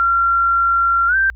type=tone with pitch glide; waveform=sine; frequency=1372 to 1566.9 Hz; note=F6 to G6; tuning=-31 to -1 cents; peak=-12 dBFS; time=0-1.3 s; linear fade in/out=0 ms; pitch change=+230 cents; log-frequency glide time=1.07-1.16 s; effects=added 59 Hz sine -33 dBFS peak until 1.35 s